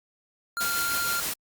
square tone, 1392 Hz, F6, 6 cents flat, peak -28 dBFS, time 0.57-1.2 s, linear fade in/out 0 ms
white noise with tremolo, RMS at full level -29 dBFS, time 0.6-1.34 s, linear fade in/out 10 ms, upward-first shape sine, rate 6.4 Hz, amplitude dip 25%
effects Opus 48 kbps

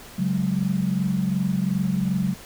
sine chord, C# suspended fourth, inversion none, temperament equal, 138.59 / 185 / 207.7 Hz, C#3 / F#3 / G#3, 0 / 0 / 0 cents, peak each -28 / -22 / -27 dBFS, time 0.18-2.34 s, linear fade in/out 10 ms, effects pink hiss -43 dBFS RMS until 2.45 s

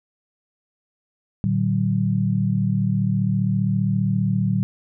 sine tone cluster, 114.6 / 149.5 / 189.9 Hz, A#2 / D3 / F#3, -29 / +31 / +45 cents, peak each -22 / -24 / -21 dBFS, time 1.44-4.63 s, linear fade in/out 0 ms, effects none

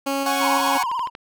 15% pulse tone with tremolo, 275.3 Hz, C#4, 12 cents flat, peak -15 dBFS, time 0.06-0.78 s, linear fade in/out 10 ms, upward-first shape square, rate 2.9 Hz, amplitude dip 25%
sawtooth chord, F# suspended second, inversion none, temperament equal, 740 / 830.6 / 1108.7 Hz, F#5 / G#5 / C#6, 0 / 0 / 0 cents, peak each -22 dBFS, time 0.26-0.83 s, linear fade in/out 2 ms
triangle tone with vibrato, 987.8 Hz, B5, in tune, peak -20 dBFS, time 0.39-1.1 s, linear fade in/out 50 ms, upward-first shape sine, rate 18 Hz, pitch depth 120 cents each way
click train, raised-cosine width 0.3 ms, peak -19 dBFS, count 8, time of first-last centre 0.6-1.151 s, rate 12.7 Hz
effects none

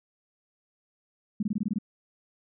sine tone bursts, 208.4 Hz, G#3, 6 cents sharp, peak -24 dBFS, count 8, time 1.4-1.786 s, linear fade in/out 5 ms, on 29 ms, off 22 ms, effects none

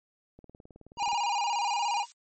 click train, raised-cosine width 2 ms, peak -37 dBFS, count 15, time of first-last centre 0.39-1.131 s, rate 18.9 Hz
square tone with vibrato, 878 Hz, A5, 4 cents flat, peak -27 dBFS, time 0.97-2.06 s, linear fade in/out 50 ms, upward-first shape square, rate 17 Hz, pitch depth 130 cents each way
violet noise, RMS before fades -42 dBFS, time 1.58-2.12 s, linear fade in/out 0 ms
effects MP3 32 kbps

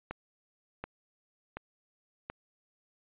click train, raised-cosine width 0.5 ms, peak -22 dBFS, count 4, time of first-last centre 0.11-2.3 s, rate 1.37 Hz, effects resampled to 8000 Hz

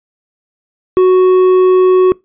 sine tone with hard clipping, 370 Hz, F#4, in tune, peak -6 dBFS, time 0.97-2.12 s, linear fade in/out 0 ms, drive 5 dB, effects noise-tail reverb RT60 0.2 s tail -24 dB re dry + resampled to 8000 Hz

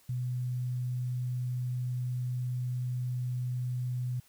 sine tone with quantisation, 124.8 Hz, B2, 19 cents sharp, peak -30 dBFS, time 0.09-4.2 s, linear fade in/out 5 ms, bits 10, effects white hiss -63 dBFS RMS until 4.28 s

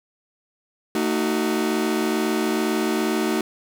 40% pulse chord, D# diminished, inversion second, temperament just, 224 / 311.1 / 373.4 Hz, A3 / D#4 / F#4, +31 / 0 / +16 cents, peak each -24 dBFS, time 0.95-3.41 s, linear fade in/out 2 ms, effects none

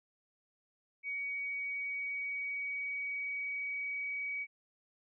sine tone with pitch glide, 2252 to 2266 Hz, C#7 to C#7, +27 to +37 cents, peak -35 dBFS, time 1.03-4.47 s, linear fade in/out 50 ms, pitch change +10 cents, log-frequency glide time 1.14-4.11 s, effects none

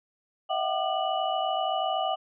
sine tone cluster, 636 / 684 / 757 / 1200 / 2949 Hz, D#5 / F5 / F#5 / D6 / F#7, +38 / -36 / +39 / +37 / -6 cents, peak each -32 / -33 / -28 / -34 / -35 dBFS, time 0.49-2.16 s, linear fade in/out 20 ms, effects none

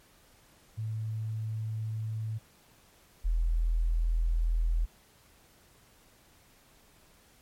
sine tone pair in turn, 110 / 41.2 Hz, A2 / E1, 0 / 0 cents, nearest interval octave + perfect fourth, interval 1700 cents, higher first, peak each -31 / -24 dBFS, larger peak second, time 0.77-2.39 / 3.24-4.86 s, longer neither, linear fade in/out 20 ms, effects pink hiss -61 dBFS RMS until 7.41 s + MP3 64 kbps

